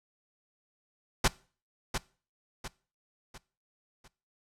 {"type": "noise with echo", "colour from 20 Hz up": "pink", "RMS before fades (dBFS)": -23, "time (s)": [1.24, 1.28], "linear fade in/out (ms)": 5, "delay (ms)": 700, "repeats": 4, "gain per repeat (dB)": -8, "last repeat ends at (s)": 4.08, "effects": ["noise-tail reverb RT60 0.4 s tail -22 dB re dry", "low-pass 9000 Hz 12 dB/octave"]}